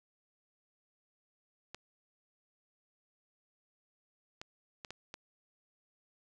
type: clicks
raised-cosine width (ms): 0.2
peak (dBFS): -26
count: 5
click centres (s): 1.746 / 4.415 / 4.848 / 4.906 / 5.141
effects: none